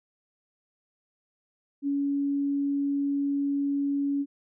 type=tone; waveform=sine; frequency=281.6 Hz; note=C#4; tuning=27 cents sharp; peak=-24 dBFS; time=1.82-4.26 s; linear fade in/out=50 ms; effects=none